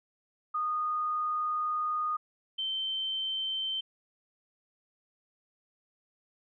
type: tone pair in turn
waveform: sine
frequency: 1232 / 3104 Hz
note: D#6 / G7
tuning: -17 / -18 cents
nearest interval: octave + major third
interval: 1599 cents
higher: second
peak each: -28 / -30 dBFS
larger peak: first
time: 0.54-2.17 / 2.58-3.81 s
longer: first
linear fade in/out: 10 ms
effects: none